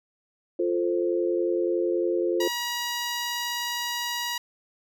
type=chord; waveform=sine; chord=F major; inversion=none; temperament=equal; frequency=349.2 / 440 / 523.3 Hz; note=F4 / A4 / C5; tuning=0 / 0 / 0 cents; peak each=-24 / -29 / -29 dBFS; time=0.59-2.48 s; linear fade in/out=5 ms
type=tone; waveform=10% pulse; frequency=959 Hz; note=A#5; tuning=49 cents sharp; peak=-19 dBFS; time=2.4-4.38 s; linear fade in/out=5 ms
effects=none